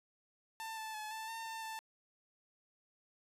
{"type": "tone with pitch steps", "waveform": "sawtooth", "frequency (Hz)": [892, 878, 857, 883, 905, 897, 886], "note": ["A5", "A5", "A5", "A5", "A5", "A5", "A5"], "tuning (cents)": [23, -4, -46, 6, 48, 33, 12], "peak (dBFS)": -38, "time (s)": [0.6, 1.79], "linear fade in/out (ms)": 0, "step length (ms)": 170, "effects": ["resampled to 32000 Hz"]}